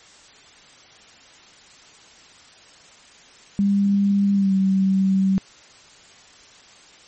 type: tone with pitch glide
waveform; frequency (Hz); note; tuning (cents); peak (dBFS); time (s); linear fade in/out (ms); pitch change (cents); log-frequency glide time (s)
sine; 200 to 191.96; G3 to G3; +35 to -36; -15; 3.59-5.38; 0; -71; 4.34-4.53
effects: white hiss -48 dBFS RMS until 7.07 s + MP3 32 kbps